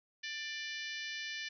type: harmonic tone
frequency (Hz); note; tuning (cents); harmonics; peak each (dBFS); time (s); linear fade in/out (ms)
591; D5; +11; 3 / 4 / 5 / 6 / 7 / 8 / 9 / 10; -43 / -45 / -47 / -49 / -50 / -51 / -52 / -53; 0.23-1.49; 10
effects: none